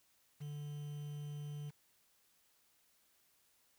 triangle tone with quantisation, 146.83 Hz, D3, in tune, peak -40 dBFS, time 0.4-1.71 s, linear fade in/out 20 ms, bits 10, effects white hiss -73 dBFS RMS until 3.78 s

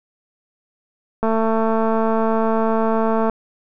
click train, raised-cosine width 1 ms, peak -7 dBFS, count 462, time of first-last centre 1.23-3.297 s, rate 223 Hz, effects none

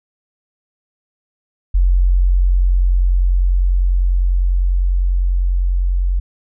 sine tone with level ramp, 45.04 Hz, F#1, 46 cents flat, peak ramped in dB -9 to -13 dBFS, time 1.74-6.2 s, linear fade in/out 10 ms, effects none

